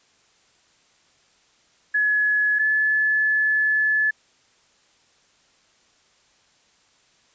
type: tone pair in turn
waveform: sine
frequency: 1697 / 1724.7 Hz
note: G#6 / A6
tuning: +37 / -35 cents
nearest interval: unison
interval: 28 cents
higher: second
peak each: -17 / -17 dBFS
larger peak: neither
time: 1.94-2.59 / 2.59-4.11 s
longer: second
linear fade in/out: 10 ms
effects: white hiss -60 dBFS RMS until 7.34 s + resampled to 16000 Hz